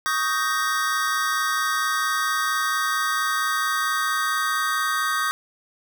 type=chord; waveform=square; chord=Eb dominant seventh; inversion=third; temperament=just; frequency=1120.1 / 1244.5 / 1555.6 / 1866.8 Hz; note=Db6 / Eb6 / G6 / Bb6; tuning=+18 / 0 / -14 / +2 cents; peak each=-29 / -26 / -27 / -30 dBFS; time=0.06-5.31 s; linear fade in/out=0 ms; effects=none